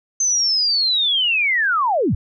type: linear sweep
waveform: sine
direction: down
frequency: 6272 to 59.9 Hz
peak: -15 dBFS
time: 0.2-2.15 s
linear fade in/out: 5 ms
effects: none